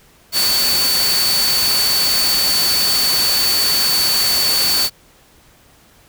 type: tone in noise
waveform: sine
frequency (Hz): 4490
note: C#8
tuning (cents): +21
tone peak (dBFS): -15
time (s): 0.32-4.9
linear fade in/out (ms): 50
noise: white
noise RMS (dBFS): -19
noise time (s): 0.32-4.9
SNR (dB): +1
effects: pink hiss -50 dBFS RMS until 6.08 s